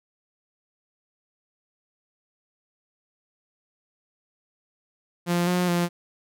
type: tone with pitch steps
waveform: sawtooth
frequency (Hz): 174.1 / 179.2 / 173.9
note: F3 / F3 / F3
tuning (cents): -5 / +45 / -7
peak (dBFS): -17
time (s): 5.26-5.89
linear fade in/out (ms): 50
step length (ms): 210
effects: none